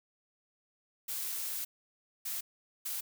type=noise bursts at uneven times; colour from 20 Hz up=blue; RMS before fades=-37 dBFS; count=3; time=1.08-1.65 / 2.25-2.41 / 2.85-3.01 s; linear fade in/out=10 ms; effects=none